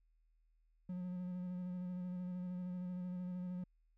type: tone with vibrato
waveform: triangle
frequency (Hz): 180.4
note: F#3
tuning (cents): -44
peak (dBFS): -38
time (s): 0.89-3.64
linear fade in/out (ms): 5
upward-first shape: square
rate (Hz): 13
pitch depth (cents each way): 17
effects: added 40 Hz sine -70 dBFS peak until 3.97 s

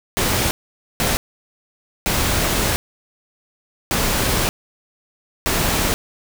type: noise bursts at uneven times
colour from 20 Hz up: pink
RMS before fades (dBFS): -19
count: 5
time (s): 0.17-0.51 / 1-1.17 / 2.06-2.76 / 3.91-4.49 / 5.46-5.94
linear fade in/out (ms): 0
effects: none

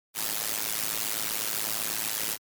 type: noise with amplitude modulation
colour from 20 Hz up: white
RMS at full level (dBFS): -26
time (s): 0.14-2.38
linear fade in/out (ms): 50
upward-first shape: sine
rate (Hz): 108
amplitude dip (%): 100
effects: high-pass 100 Hz 12 dB/octave + MP3 96 kbps

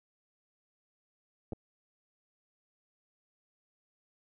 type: clicks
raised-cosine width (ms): 2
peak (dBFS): -26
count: 2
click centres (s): 1.523 / 1.532
effects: none

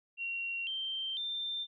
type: tone with pitch steps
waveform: sine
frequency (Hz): 2746 / 3136 / 3582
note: F7 / G7 / A7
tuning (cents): -30 / 0 / +30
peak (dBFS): -34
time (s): 0.17-1.67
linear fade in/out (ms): 50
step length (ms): 500
effects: none

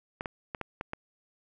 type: clicks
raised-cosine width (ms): 0.5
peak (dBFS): -19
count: 6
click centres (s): 0.209 / 0.258 / 0.548 / 0.613 / 0.811 / 0.934
effects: none

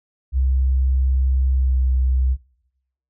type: tone with pitch glide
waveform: sine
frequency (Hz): 65.4 to 64.35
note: C2 to C2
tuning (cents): 0 to -28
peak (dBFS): -15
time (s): 0.32-2.37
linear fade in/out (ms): 50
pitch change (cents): -28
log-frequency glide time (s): 1.55-1.76
effects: noise-tail reverb RT60 0.8 s tail -21 dB re dry

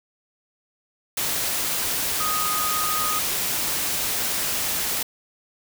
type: tone in noise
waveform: sine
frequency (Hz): 1244.5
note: D#6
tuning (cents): 0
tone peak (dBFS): -25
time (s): 2.2-3.19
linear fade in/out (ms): 5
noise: white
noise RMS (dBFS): -25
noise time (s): 1.17-5.03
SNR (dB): -3
effects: none

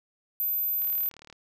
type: tone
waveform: sine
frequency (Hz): 13720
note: A9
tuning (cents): -45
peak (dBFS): -25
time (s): 0.4-1.09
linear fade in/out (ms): 0
type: click train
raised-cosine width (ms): 0.2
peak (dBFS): -30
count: 20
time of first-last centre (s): 0.82-1.327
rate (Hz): 37.5
effects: none

